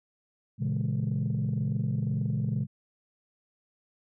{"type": "chord", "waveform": "sine", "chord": "A# half-diminished seventh", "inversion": "none", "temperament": "equal", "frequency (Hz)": [116.54, 138.59, 164.81, 207.7], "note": ["A#2", "C#3", "E3", "G#3"], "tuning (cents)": [0, 0, 0, 0], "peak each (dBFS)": [-29, -29, -33, -32], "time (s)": [0.58, 2.67], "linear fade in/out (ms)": 50, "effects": ["tanh soft clip ceiling -21 dBFS"]}